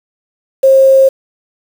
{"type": "tone with quantisation", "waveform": "sine", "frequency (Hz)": 535, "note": "C5", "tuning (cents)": 38, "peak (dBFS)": -3, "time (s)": [0.63, 1.09], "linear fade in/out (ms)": 10, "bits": 5, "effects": []}